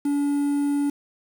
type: tone with quantisation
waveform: triangle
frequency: 286.1 Hz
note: D4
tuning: 45 cents flat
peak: -18 dBFS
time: 0.05-0.9 s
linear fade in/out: 5 ms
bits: 7
effects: none